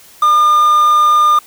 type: tone with quantisation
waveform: triangle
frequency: 1208 Hz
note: D6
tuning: 48 cents sharp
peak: -5 dBFS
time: 0.22-1.39 s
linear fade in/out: 5 ms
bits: 5
effects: white hiss -42 dBFS RMS until 1.46 s